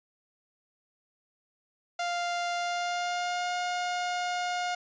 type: tone with pitch glide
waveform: sawtooth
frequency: 698.5 to 714.4 Hz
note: F5 to F5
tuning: 0 to +39 cents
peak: -25 dBFS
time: 1.99-4.75 s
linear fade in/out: 5 ms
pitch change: +39 cents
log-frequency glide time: 2.55-3.55 s
effects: resampled to 16000 Hz